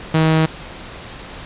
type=tone; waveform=sawtooth; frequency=159 Hz; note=D#3; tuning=38 cents sharp; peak=-8 dBFS; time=0.14-0.46 s; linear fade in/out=5 ms; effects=pink hiss -34 dBFS RMS until 1.45 s + resampled to 8000 Hz